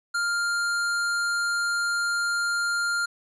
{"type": "tone", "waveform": "square", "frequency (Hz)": 1400, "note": "F6", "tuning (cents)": 4, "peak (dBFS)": -24, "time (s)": [0.14, 3.06], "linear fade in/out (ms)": 10, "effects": ["resampled to 22050 Hz", "10-bit"]}